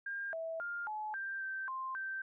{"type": "tone with pitch steps", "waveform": "sine", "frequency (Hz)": [1605, 653, 1405, 855, 1579, 1557, 1050, 1560], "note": ["G6", "E5", "F6", "A5", "G6", "G6", "C6", "G6"], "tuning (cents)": [40, -17, 10, -50, 12, -12, 6, -9], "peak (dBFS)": -37, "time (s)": [0.06, 2.22], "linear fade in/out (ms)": 5, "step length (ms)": 270, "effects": []}